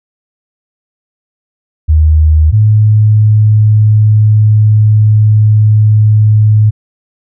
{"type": "tone pair in turn", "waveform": "sine", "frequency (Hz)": [77.78, 107.09], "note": ["D#2", "A2"], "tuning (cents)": [0, -46], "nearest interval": "tritone", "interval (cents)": 554, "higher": "second", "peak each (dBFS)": -3, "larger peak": "neither", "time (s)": [[1.88, 2.52], [2.52, 6.71]], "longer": "second", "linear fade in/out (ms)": 20, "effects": []}